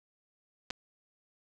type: clicks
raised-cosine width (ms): 0.2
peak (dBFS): -19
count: 2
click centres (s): 0.704 / 0.708
effects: none